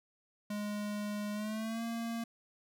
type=tone with pitch glide; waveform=square; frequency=207.7 to 230.5 Hz; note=G#3 to A#3; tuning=0 to -19 cents; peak=-36 dBFS; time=0.5-2.24 s; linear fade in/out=5 ms; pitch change=+181 cents; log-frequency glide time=1.33-1.83 s; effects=none